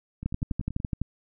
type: two click trains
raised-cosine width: 5 ms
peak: -15 / -23 dBFS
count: 10 / 7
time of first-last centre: 0.26-1.016 / 0.23-0.801 s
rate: 11.9 / 10.5 Hz
effects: none